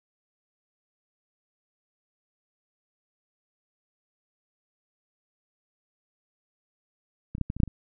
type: clicks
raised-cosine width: 5 ms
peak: -19 / -27 / -14 / -18 / -22 / -11 / -9 / -27 dBFS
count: 8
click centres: 7.351 / 7.382 / 7.413 / 7.501 / 7.566 / 7.602 / 7.634 / 7.677 s
effects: none